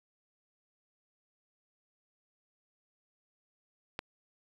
click, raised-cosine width 0.3 ms, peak -19 dBFS, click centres 3.991 s, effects 8-bit

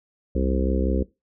harmonic tone, 65.41 Hz, C2, in tune, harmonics 1 / 3 / 4 / 5 / 6 / 7 / 8, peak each -23 / -28 / -29 / -30 / -31 / -31 / -32 dBFS, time 0.35-1.03 s, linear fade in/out 5 ms, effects noise-tail reverb RT60 0.2 s tail -18 dB re dry

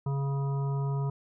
harmonic tone, 138.6 Hz, C#3, in tune, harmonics 1 / 3 / 5 / 7 / 9, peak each -27 / -40 / -46 / -42 / -48 dBFS, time 0.06-1.1 s, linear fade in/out 5 ms, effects none

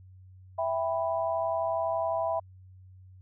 sine chord, E minor, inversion none, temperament just, 659.3 / 791.1 / 988.9 Hz, E5 / G5 / B5, 0 / +16 / +2 cents, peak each -28 / -34 / -33 dBFS, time 0.58-2.4 s, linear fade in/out 10 ms, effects added 93 Hz sine -49 dBFS peak until 3.21 s

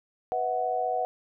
sine chord, B suspended fourth, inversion none, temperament equal with one note detuned, 493.9 / 645.3 / 740 Hz, B4 / E5 / F#5, 0 / -37 / 0 cents, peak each -32 / -32 / -27 dBFS, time 0.32-1.05 s, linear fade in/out 0 ms, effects none

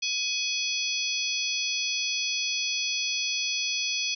harmonic tone with a mistuned harmonic, 840 Hz, G#5, 19 cents sharp, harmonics 3 / 4 / 5 / 6 / 7, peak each -31 / -32 / -33 / -34 / -34 dBFS, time 0.02-4.15 s, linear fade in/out 10 ms, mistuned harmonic 5, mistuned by +96 cents, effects none

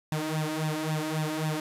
sawtooth tone with flanger, 155.56 Hz, D#3, in tune, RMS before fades -30 dBFS, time 0.12-1.6 s, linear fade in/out 2 ms, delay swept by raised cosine 1.1 to 3.4 ms, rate 3.7 Hz, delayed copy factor +0.8, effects resampled to 32000 Hz + 8-bit

